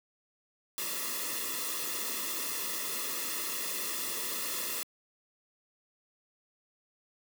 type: noise with comb filter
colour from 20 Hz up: white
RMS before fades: -35 dBFS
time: 0.78-4.83 s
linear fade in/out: 0 ms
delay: 1.3 ms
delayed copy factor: -0.95
effects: high-pass 200 Hz 12 dB/octave